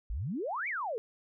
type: exponential two-way sweep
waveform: sine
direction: up then down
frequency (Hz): 45.45 to 2380 to 418.6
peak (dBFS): -32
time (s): 0.1-0.98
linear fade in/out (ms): 0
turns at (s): 0.68
effects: none